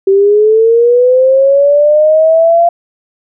sine linear sweep, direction up, 384.3 to 690 Hz, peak -4 dBFS, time 0.07-2.69 s, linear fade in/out 5 ms, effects none

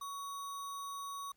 sine tone with sample-and-hold, 1125 Hz, C#6, 25 cents sharp, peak -40 dBFS, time 0.01-1.32 s, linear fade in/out 5 ms, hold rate 4900 Hz, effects pink hiss -75 dBFS RMS until 1.36 s

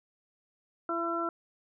harmonic tone, 336.7 Hz, E4, 37 cents sharp, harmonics 1 / 2 / 3 / 4, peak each -34 / -36 / -41 / -32 dBFS, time 0.89-1.29 s, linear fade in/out 2 ms, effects none

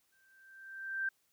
sine tone with exponential growth, 1568 Hz, G6, in tune, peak -30 dBFS, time 0.12-1.09 s, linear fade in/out 5 ms, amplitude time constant 210 ms, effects white hiss -75 dBFS RMS until 1.32 s

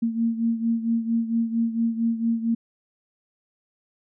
sine beating tone pair, 228.5 / 232.9 Hz, A#3 / A#3, -34 / -1 cents, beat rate 4.4 Hz, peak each -22 / -27 dBFS, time 0.02-2.55 s, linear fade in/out 10 ms, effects none

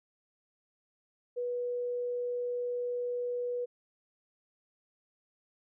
sine tone, 488.3 Hz, B4, 20 cents flat, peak -31 dBFS, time 1.36-3.66 s, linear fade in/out 20 ms, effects none

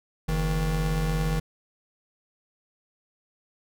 square tone pair together, 47.18 / 158.7 Hz, F#1 / D#3, +34 / +35 cents, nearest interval octave + major sixth, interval 2101 cents, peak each -27 dBFS, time 0.28-1.4 s, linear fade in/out 10 ms, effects none

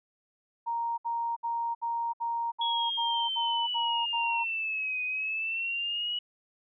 sine tone bursts, 932.3 Hz, A#5, in tune, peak -28 dBFS, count 10, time 0.66-4.445 s, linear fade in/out 20 ms, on 320 ms, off 65 ms
sine linear two-way sweep, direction down then up, 3351 to 2489 to 2935 Hz, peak -29 dBFS, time 2.61-6.19 s, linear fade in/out 5 ms, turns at 5.03 s
effects none

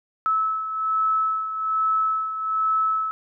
sine beating tone pair, 1301 / 1302.2 Hz, E6 / E6, -23 / -22 cents, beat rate 1.2 Hz, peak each -21 / -28 dBFS, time 0.26-3.11 s, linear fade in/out 0 ms, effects none

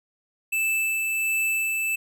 square tone with tremolo, 2637 Hz, E7, in tune, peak -22 dBFS, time 0.52-1.96 s, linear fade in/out 10 ms, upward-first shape sine, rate 1.4 Hz, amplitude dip 25%, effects none

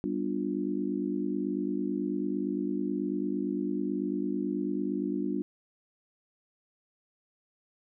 sine chord, G dominant seventh, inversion none, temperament just, 196 / 245 / 294 / 352.8 Hz, G3 / B3 / D4 / F4, 0 / -14 / +2 / +18 cents, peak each -34 / -35 / -32 / -35 dBFS, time 0.04-5.42 s, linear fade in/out 0 ms, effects none

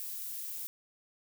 violet noise, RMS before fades -40 dBFS, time 0-0.67 s, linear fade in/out 0 ms, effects none

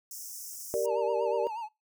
pink high-pass noise, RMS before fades -42 dBFS, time 0.11-0.86 s, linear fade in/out 2 ms, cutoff 5300 Hz, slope 96 dB/octave
sine chord, G minor, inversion none, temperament equal, 392 / 466.2 / 587.3 Hz, G4 / Bb4 / D5, 0 / 0 / 0 cents, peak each -33 / -29 / -30 dBFS, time 0.74-1.47 s, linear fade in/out 0 ms
triangle tone with vibrato, 895 Hz, A5, 29 cents sharp, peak -32 dBFS, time 0.84-1.69 s, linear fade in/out 50 ms, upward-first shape sine, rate 8.3 Hz, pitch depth 100 cents each way
effects noise-tail reverb RT60 0.2 s tail -23 dB re dry

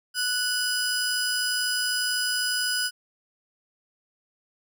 30% pulse tone pair together, 1480 / 4978 Hz, F#6 / D#8, 0 / 0 cents, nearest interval octave + major sixth, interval 2100 cents, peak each -24 dBFS, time 0.14-2.91 s, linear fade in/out 50 ms, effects none

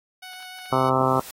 10% pulse tone with vibrato, 740 Hz, F#5, in tune, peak -29 dBFS, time 0.22-0.9 s, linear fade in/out 10 ms, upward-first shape sine, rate 6.6 Hz, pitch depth 8 cents each way
white noise with exponential growth, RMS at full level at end -38 dBFS, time 0.57-1.31 s, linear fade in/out 2 ms, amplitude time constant 160 ms
harmonic tone, 130.81 Hz, C3, in tune, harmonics 1 / 2 / 3 / 4 / 5 / 6 / 7 / 8 / 9 / 10, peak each -27 / -27 / -27 / -27 / -27 / -27 / -27 / -27 / -27 / -27 dBFS, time 0.72-1.2 s, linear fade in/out 5 ms
effects AAC 48 kbps

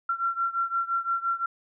sine beating tone pair, 1362 / 1367.8 Hz, F6 / F6, -44 / -36 cents, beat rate 5.8 Hz, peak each -27 / -29 dBFS, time 0.09-1.46 s, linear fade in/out 5 ms, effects none

